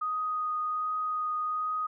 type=tone with vibrato; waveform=sine; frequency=1244.5 Hz; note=D#6; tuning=in tune; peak=-28 dBFS; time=0.01-1.87 s; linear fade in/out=10 ms; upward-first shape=triangle; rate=1.3 Hz; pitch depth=11 cents each way; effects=none